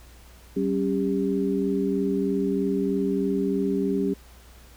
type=tone cluster; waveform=sine; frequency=192.1 / 275.2 / 398.5 Hz; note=G3 / C#4 / G4; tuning=-35 / -12 / +28 cents; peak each=-26 dBFS; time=0.56-4.14 s; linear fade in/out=10 ms; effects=added 60 Hz sine -48 dBFS peak until 4.76 s + pink hiss -53 dBFS RMS until 4.76 s